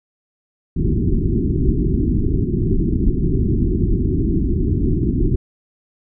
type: low-pass noise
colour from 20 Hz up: pink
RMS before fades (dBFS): -17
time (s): 0.76-5.36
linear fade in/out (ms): 10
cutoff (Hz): 390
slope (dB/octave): 96
effects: none